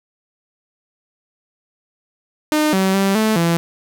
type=tone with pitch steps; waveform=sawtooth; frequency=304.8 / 190.7 / 195.3 / 218.1 / 168.5 Hz; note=D#4 / G3 / G3 / A3 / E3; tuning=-36 / -47 / -6 / -15 / +38 cents; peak=-10 dBFS; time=2.52-3.57 s; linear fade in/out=0 ms; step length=210 ms; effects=none